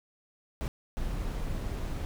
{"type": "noise bursts at uneven times", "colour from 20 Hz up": "brown", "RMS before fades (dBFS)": -33, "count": 2, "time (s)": [[0.61, 0.68], [0.97, 2.05]], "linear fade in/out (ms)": 0, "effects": []}